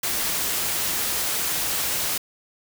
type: noise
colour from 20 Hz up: white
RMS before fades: -25 dBFS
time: 0.03-2.18 s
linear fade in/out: 5 ms
effects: none